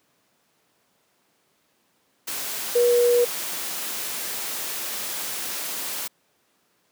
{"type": "tone in noise", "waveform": "sine", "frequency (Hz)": 482.1, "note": "B4", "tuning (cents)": -42, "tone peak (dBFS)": -15, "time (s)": [2.75, 3.25], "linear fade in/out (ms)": 10, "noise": "white", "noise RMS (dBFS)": -30, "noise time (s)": [2.27, 6.08], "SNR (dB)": 12, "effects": ["pink hiss -66 dBFS RMS until 6.91 s", "high-pass 200 Hz 12 dB/octave"]}